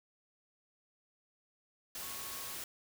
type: tone in noise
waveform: sine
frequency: 1102 Hz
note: C#6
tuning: 11 cents flat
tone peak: -53 dBFS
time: 2.02-2.55 s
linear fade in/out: 2 ms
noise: white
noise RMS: -43 dBFS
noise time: 1.95-2.64 s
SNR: -13 dB
effects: none